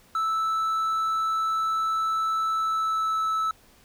triangle tone with pitch glide, 1315 to 1307.4 Hz, E6 to E6, -5 to -15 cents, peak -21 dBFS, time 0.15-3.51 s, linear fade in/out 2 ms, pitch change -10 cents, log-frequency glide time 2.49-3.25 s, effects pink hiss -57 dBFS RMS until 3.84 s

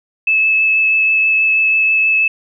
sine tone with vibrato, 2607 Hz, E7, 20 cents flat, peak -10 dBFS, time 0.27-2.28 s, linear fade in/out 5 ms, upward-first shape triangle, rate 6.2 Hz, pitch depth 11 cents each way, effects none

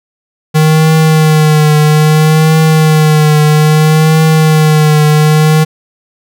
square tone with vibrato, 154.9 Hz, D#3, 7 cents flat, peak -5 dBFS, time 0.54-5.65 s, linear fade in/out 20 ms, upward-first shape triangle, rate 0.61 Hz, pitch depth 42 cents each way, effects none

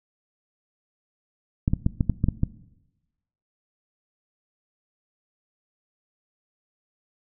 clicks, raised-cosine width 5 ms, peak -8 dBFS, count 8, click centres 1.679 / 1.735 / 1.864 / 2.008 / 2.097 / 2.241 / 2.286 / 2.434 s, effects noise-tail reverb RT60 1.0 s tail -18 dB re dry

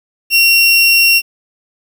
30% pulse tone, 2739 Hz, F7, 34 cents flat, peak -4 dBFS, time 0.3-1.22 s, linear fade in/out 50 ms, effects 7-bit

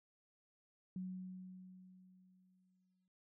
sine tone with exponential decay, 185 Hz, F#3, in tune, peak -40 dBFS, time 0.96-3.08 s, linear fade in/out 2 ms, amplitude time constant 460 ms, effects none

